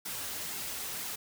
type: noise with flanger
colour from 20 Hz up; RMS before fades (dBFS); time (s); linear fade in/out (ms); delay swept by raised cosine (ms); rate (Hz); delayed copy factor
white; -38; 0.05-1.16; 10; 1.6 to 6.2; 2; -0.55
effects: none